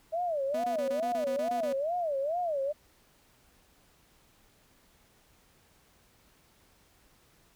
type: tone with vibrato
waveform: sine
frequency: 622.3 Hz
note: D#5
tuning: in tune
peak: -28 dBFS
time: 0.12-2.73 s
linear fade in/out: 20 ms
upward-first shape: sine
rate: 2.3 Hz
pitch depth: 250 cents each way
type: tone bursts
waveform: sawtooth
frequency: 246.9 Hz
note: B3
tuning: in tune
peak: -33 dBFS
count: 10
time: 0.54-1.729 s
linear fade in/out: 5 ms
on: 100 ms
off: 21 ms
effects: pink hiss -64 dBFS RMS until 7.55 s